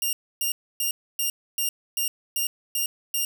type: tone bursts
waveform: 5% pulse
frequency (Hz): 2814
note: F7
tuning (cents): +12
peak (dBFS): -14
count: 9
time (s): 0.02-3.25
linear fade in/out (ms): 2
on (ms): 110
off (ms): 280
effects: none